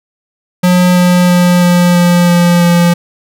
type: tone with pitch steps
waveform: square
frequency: 179.8 / 178.66 / 177.53 / 176.41 / 175.29 / 174.18 / 173.07 Hz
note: F#3 / F3 / F3 / F3 / F3 / F3 / F3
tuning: -49 / +40 / +29 / +18 / +7 / -4 / -15 cents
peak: -6 dBFS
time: 0.63-2.94 s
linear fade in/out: 10 ms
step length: 330 ms
effects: none